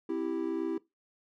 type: chord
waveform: triangle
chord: C major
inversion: none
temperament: equal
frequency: 261.6 / 329.6 / 392 Hz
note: C4 / E4 / G4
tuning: 0 / 0 / 0 cents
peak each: -36 / -30 / -34 dBFS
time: 0.09-0.78 s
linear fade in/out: 5 ms
effects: noise-tail reverb RT60 0.2 s tail -20 dB re dry